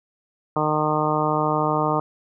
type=harmonic tone; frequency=152.8 Hz; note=D#3; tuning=31 cents flat; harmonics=1 / 2 / 3 / 4 / 5 / 6 / 7 / 8; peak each=-27 / -27 / -27 / -27 / -27 / -27 / -27 / -27 dBFS; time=0.56-2 s; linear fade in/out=2 ms; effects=none